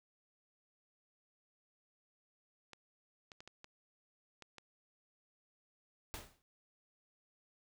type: clicks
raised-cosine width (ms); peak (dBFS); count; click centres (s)
0.2; -34; 7; 2.733 / 3.318 / 3.405 / 3.476 / 3.644 / 4.423 / 4.583
type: noise with exponential decay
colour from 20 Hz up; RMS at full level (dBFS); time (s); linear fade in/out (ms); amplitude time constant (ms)
pink; -42; 6.14-6.42; 0; 59
effects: none